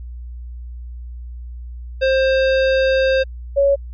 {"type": "tone pair in turn", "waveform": ["square", "sine"], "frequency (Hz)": [529, 558], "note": ["C5", "C#5"], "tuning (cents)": [19, 11], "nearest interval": "minor second", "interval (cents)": 92, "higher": "second", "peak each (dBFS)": [-14, -11], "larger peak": "second", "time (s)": [[2.01, 3.24], [3.56, 3.76]], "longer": "first", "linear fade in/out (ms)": 20, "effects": ["added 60 Hz sine -29 dBFS peak until 3.93 s", "resampled to 11025 Hz"]}